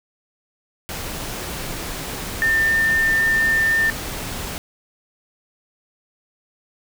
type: tone in noise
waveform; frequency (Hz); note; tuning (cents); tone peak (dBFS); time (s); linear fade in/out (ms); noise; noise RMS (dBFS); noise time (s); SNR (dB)
sine; 1799; A6; +38; -15; 2.42-3.9; 0; pink; -29; 0.89-4.58; +11
effects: none